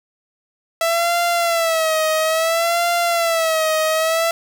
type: tone with vibrato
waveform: sawtooth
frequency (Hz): 659.3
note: E5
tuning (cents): 0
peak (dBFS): -12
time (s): 0.81-4.31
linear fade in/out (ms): 2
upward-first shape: sine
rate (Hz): 0.59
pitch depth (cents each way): 83
effects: 7-bit